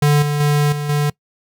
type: tone with level steps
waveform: square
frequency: 146.83 Hz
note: D3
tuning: in tune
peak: -11 / -17 / -13 / -21 / -15 dBFS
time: 0.02-1.1 s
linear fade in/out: 5 ms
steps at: 0.22 / 0.4 / 0.72 / 0.89 s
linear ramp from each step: 5 ms
effects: noise-tail reverb RT60 0.1 s tail -23 dB re dry